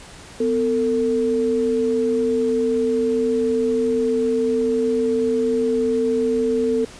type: tone pair together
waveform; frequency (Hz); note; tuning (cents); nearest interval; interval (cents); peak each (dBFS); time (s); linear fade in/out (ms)
sine; 251 / 449.7; B3 / A4; +28 / +38; minor seventh; 1010; -22 / -18; 0.4-6.85; 5
effects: pink hiss -41 dBFS RMS until 6.99 s + resampled to 22050 Hz